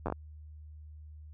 slowing click train, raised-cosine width 1 ms, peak -19 dBFS, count 5, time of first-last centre 0.06-0.124 s, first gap 10 ms, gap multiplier 1.32, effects added 76 Hz sine -46 dBFS peak until 1.33 s

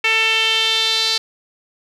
sawtooth tone with band-pass filter sweep, 445.2 Hz, A4, 20 cents sharp, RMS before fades -17 dBFS, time 0.04-1.18 s, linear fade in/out 5 ms, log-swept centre 2500 to 4300 Hz, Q 4.3, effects none

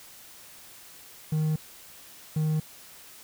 triangle tone pair in turn, 155.3 / 155.3 Hz, D#3 / D#3, -3 / -3 cents, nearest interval unison, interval 0 cents, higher neither, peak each -21 / -21 dBFS, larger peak neither, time 1.32-1.56 / 2.36-2.6 s, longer neither, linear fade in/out 5 ms, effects white hiss -49 dBFS RMS until 3.23 s

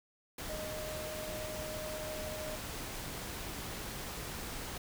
sine tone in noise, 618 Hz, D#5, 12 cents flat, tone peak -41 dBFS, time 0.49-2.56 s, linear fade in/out 5 ms, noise pink, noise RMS -42 dBFS, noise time 0.38-4.78 s, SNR -2 dB, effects none

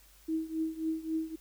sine tone with tremolo, 320 Hz, D#4, 49 cents sharp, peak -27 dBFS, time 0.28-1.36 s, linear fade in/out 10 ms, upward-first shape triangle, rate 3.7 Hz, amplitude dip 90%, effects added 50 Hz sine -60 dBFS peak until 1.4 s + white hiss -61 dBFS RMS until 1.4 s

